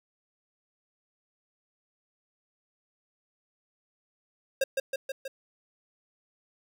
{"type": "tone with echo", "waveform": "square", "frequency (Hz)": 537, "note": "C5", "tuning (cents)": 45, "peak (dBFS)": -23, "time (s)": [4.61, 4.64], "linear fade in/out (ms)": 5, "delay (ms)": 160, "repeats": 4, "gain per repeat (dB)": -3, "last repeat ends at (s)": 5.28, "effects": []}